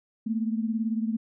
sine beating tone pair, 220 / 238 Hz, A3 / A#3, 0 / +36 cents, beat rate 18 Hz, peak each -26 / -31 dBFS, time 0.26-1.17 s, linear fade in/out 10 ms, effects none

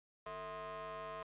30% pulse ring-modulated tone, 200.8 Hz, G3, 42 cents sharp, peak -38 dBFS, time 0.26-1.23 s, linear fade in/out 5 ms, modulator 850 Hz, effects resampled to 8000 Hz

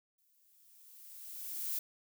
violet noise with exponential growth, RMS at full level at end -35 dBFS, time 0.18-1.79 s, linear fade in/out 5 ms, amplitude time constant 350 ms, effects none

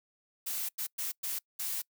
blue noise bursts at uneven times, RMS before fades -35 dBFS, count 5, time 0.46-0.69 / 0.78-0.87 / 0.98-1.12 / 1.23-1.39 / 1.59-1.82 s, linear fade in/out 10 ms, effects noise-tail reverb RT60 0.1 s tail -25 dB re dry

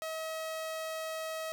sawtooth tone, 639 Hz, D#5, 46 cents sharp, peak -32 dBFS, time 0.02-1.52 s, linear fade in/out 0 ms, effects none

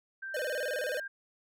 sine tone with pitch glide, 1568 to 1595.4 Hz, G6 to G6, 0 to +30 cents, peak -37 dBFS, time 0.22-1.08 s, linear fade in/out 10 ms, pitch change +30 cents, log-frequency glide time 0.43-0.67 s
square tone with vibrato, 551 Hz, C#5, 11 cents flat, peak -33 dBFS, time 0.34-1 s, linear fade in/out 5 ms, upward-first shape square, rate 19 Hz, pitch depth 160 cents each way
effects none

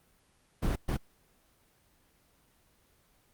brown noise bursts at uneven times, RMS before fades -29 dBFS, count 2, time 0.62-0.76 / 0.88-0.97 s, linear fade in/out 10 ms, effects pink hiss -67 dBFS RMS until 3.33 s + Opus 24 kbps

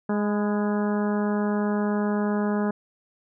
harmonic tone with a mistuned harmonic, 207.7 Hz, G#3, in tune, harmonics 1 / 2 / 3 / 4 / 5 / 6 / 7 / 8, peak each -23 / -29 / -33 / -35 / -37 / -39 / -40 / -41 dBFS, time 0.09-2.71 s, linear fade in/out 5 ms, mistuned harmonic 5, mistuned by -39 cents, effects none

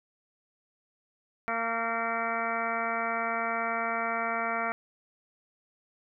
harmonic tone with a mistuned harmonic, 229.5 Hz, A#3, 27 cents flat, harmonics 1 / 2 / 3 / 4 / 5 / 6 / 7 / 8 / 9 / 10, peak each -40 / -40 / -33 / -39 / -37 / -33 / -44 / -38 / -41 / -38 dBFS, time 1.48-4.72 s, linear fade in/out 0 ms, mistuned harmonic 7, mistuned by -58 cents, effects none

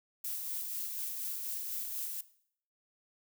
violet noise with tremolo, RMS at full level -37 dBFS, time 0.24-2.21 s, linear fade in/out 5 ms, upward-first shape sine, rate 4.1 Hz, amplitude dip 30%, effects noise-tail reverb RT60 0.6 s tail -17 dB re dry

